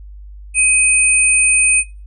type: tone pair together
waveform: sine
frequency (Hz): 2520 / 8980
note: D#7 / C#9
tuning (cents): +21 / +21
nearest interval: octave + minor seventh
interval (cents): 2200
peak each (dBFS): -12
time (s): 0.54-1.84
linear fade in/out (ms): 50
effects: noise-tail reverb RT60 0.3 s tail -22 dB re dry + added 50 Hz sine -32 dBFS peak until 2.06 s